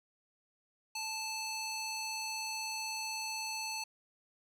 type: tone with band-pass filter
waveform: square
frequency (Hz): 876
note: A5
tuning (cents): -8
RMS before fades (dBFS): -39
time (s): 0.95-3.84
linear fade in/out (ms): 5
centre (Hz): 5200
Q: 1
effects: none